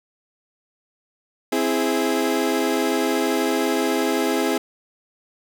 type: chord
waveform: 30% pulse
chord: C augmented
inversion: none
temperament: equal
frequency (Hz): 261.6 / 329.6 / 415.3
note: C4 / E4 / G#4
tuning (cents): 0 / 0 / 0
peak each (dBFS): -21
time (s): 1.52-4.58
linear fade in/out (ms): 5
effects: none